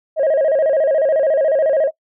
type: tone with vibrato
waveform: sine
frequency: 587.3 Hz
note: D5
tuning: in tune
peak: -10 dBFS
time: 0.16-1.91 s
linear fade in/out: 50 ms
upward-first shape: square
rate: 14 Hz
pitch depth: 130 cents each way
effects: noise-tail reverb RT60 0.1 s tail -21 dB re dry + tanh soft clip ceiling -10 dBFS

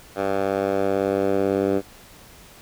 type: tone with band-pass filter sweep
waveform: 10% pulse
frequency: 98 Hz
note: G2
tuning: in tune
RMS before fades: -22 dBFS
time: 0.15-1.82 s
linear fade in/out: 50 ms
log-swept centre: 760 to 390 Hz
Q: 1.3
effects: pink hiss -47 dBFS RMS until 2.61 s

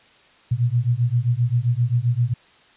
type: beating tone pair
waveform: sine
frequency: 116.9 / 124.5 Hz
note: A#2 / B2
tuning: +5 / +14 cents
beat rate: 7.6 Hz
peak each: -20 dBFS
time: 0.51-2.34 s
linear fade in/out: 10 ms
effects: white hiss -53 dBFS RMS until 2.76 s + resampled to 8000 Hz

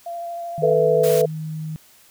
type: tone with vibrato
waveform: sine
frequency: 686 Hz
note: F5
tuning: 31 cents flat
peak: -27 dBFS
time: 0.06-0.75 s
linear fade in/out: 5 ms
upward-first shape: triangle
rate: 13 Hz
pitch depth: 15 cents each way
type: tone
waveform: sine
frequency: 156.7 Hz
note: D#3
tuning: 13 cents sharp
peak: -26 dBFS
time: 0.58-1.76 s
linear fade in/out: 0 ms
type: chord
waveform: sine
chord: A suspended second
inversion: none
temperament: equal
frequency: 440 / 493.9 / 659.3 Hz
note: A4 / B4 / E5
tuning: 0 / 0 / 0 cents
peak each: -18 / -17 / -21 dBFS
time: 0.62-1.26 s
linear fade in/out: 10 ms
type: noise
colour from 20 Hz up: white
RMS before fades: -30 dBFS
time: 1.03-1.22 s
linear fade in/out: 10 ms
effects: white hiss -52 dBFS RMS until 2.1 s

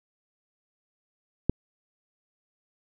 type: click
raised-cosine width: 3 ms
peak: -8 dBFS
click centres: 1.496 s
effects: none

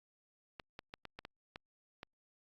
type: clicks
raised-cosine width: 0.3 ms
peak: -29 dBFS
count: 8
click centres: 0.598 / 0.791 / 0.939 / 1.053 / 1.19 / 1.251 / 1.559 / 2.031 s
effects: Opus 48 kbps

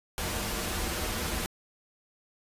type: noise with comb filter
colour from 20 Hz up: pink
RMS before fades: -32 dBFS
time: 0.18-1.46 s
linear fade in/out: 0 ms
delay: 7.3 ms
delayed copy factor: -0.55
effects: resampled to 32000 Hz

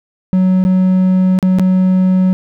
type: tone with dropouts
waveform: triangle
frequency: 185.8 Hz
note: F#3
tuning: 7 cents sharp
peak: -6 dBFS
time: 0.33-2.33 s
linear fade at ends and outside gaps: 0 ms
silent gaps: 0.64-0.65 / 1.389-1.427 / 1.586-1.596 s
effects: none

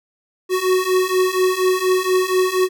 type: beating tone pair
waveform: square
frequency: 368.3 / 372.5 Hz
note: F#4 / F#4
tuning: -8 / +12 cents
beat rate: 4.2 Hz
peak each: -20 / -18 dBFS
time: 0.49-2.69 s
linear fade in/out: 50 ms
effects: none

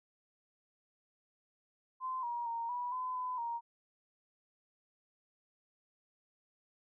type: tone with pitch steps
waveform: sine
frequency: 1032 / 951 / 927 / 977 / 1015 / 1007 / 936 Hz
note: C6 / A#5 / A#5 / B5 / B5 / B5 / A#5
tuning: -24 / +34 / -10 / -19 / +47 / +33 / +7 cents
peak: -35 dBFS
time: 2-3.61 s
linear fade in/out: 50 ms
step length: 230 ms
effects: none

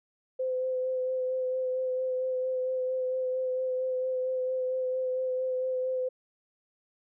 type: tone with vibrato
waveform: sine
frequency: 513 Hz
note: C5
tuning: 34 cents flat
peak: -27 dBFS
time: 0.39-6.09 s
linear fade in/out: 10 ms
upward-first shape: sine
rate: 4.4 Hz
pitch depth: 16 cents each way
effects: none

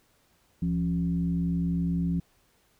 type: tone with frequency modulation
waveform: sine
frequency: 172 Hz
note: F3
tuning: 26 cents flat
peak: -24 dBFS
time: 0.62-2.2 s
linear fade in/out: 5 ms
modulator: 100 Hz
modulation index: 0.63
effects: pink hiss -66 dBFS RMS until 2.79 s

